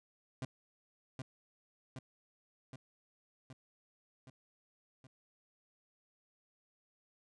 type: tone with echo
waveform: 30% pulse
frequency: 130 Hz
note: C3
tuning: 11 cents flat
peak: -35 dBFS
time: 0.42-0.45 s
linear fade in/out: 2 ms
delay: 770 ms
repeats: 6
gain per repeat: -3 dB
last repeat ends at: 5.07 s
effects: resampled to 22050 Hz